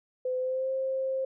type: tone with pitch glide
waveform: sine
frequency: 509 to 529.1 Hz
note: C5 to C5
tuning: -48 to +19 cents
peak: -27 dBFS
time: 0.25-1.25 s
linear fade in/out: 5 ms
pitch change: +67 cents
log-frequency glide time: 0.38-0.71 s
effects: none